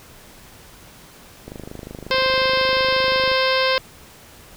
click train, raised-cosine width 2 ms, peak -20 dBFS, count 48, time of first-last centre 1.48-3.316 s, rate 25.6 Hz
harmonic tone, 523.3 Hz, C5, in tune, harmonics 1 / 2 / 3 / 4 / 5 / 6 / 7 / 8 / 9 / 10, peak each -20 / -23 / -25 / -26 / -27 / -28 / -28 / -29 / -30 / -30 dBFS, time 2.11-3.78 s, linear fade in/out 0 ms
effects pink hiss -45 dBFS RMS until 4.56 s

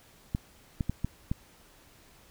clicks, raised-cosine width 5 ms, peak -16 dBFS, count 5, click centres 0.349 / 0.808 / 0.896 / 1.046 / 1.315 s, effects pink hiss -58 dBFS RMS until 2.3 s

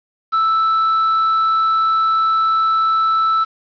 triangle tone, 1318.5 Hz, E6, in tune, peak -11 dBFS, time 0.32-3.45 s, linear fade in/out 20 ms, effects resampled to 11025 Hz + 7-bit

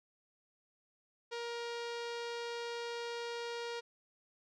sawtooth tone with low-pass filter, 471.1 Hz, A#4, 18 cents sharp, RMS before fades -41 dBFS, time 1.31-3.81 s, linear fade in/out 20 ms, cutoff 4700 Hz, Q 1.5, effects none

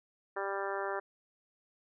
harmonic tone, 196.9 Hz, G3, 8 cents sharp, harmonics 2 / 3 / 4 / 5 / 6 / 7 / 8 / 9, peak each -38 / -40 / -41 / -42 / -43 / -43 / -44 / -45 dBFS, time 0.36-1 s, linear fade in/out 10 ms, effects none

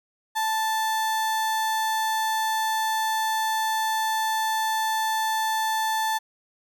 35% pulse tone, 880 Hz, A5, in tune, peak -21 dBFS, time 0.35-6.19 s, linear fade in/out 20 ms, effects none

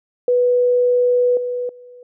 sine tone with level steps, 492.3 Hz, B4, 6 cents flat, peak -12 / -20 / -38 dBFS, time 0.28-2.03 s, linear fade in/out 2 ms, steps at 1.37 / 1.69 s, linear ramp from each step 2 ms, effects none

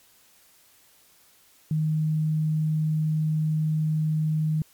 sine tone, 155.56 Hz, D#3, in tune, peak -21 dBFS, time 1.71-4.62 s, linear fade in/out 2 ms, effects white hiss -58 dBFS RMS until 4.73 s + MP3 96 kbps

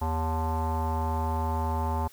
square tone with low-pass filter, 80.1 Hz, E2, 49 cents flat, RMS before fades -28 dBFS, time 0.01-2.08 s, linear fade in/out 10 ms, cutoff 930 Hz, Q 9.7, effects white hiss -54 dBFS RMS until 2.12 s

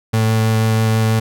35% pulse tone with vibrato, 110.9 Hz, A2, 14 cents sharp, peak -11 dBFS, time 0.13-1.2 s, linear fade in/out 10 ms, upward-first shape sine, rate 6.2 Hz, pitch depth 9 cents each way, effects none

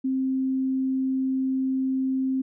sine tone, 263.3 Hz, C4, 11 cents sharp, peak -22 dBFS, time 0.04-2.42 s, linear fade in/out 10 ms, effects none

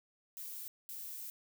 violet noise bursts at uneven times, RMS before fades -45 dBFS, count 2, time 0.37-0.68 / 0.89-1.3 s, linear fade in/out 0 ms, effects none

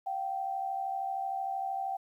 sine tone pair together, 702 / 775 Hz, F5 / G5, +9 / -20 cents, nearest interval major second, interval 171 cents, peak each -39 / -32 dBFS, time 0.06-1.97 s, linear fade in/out 10 ms, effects 11-bit

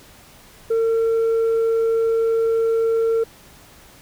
sine tone, 453.9 Hz, A#4, 46 cents flat, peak -13 dBFS, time 0.7-3.24 s, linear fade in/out 10 ms, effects tanh soft clip ceiling -15 dBFS + pink hiss -47 dBFS RMS until 4.01 s

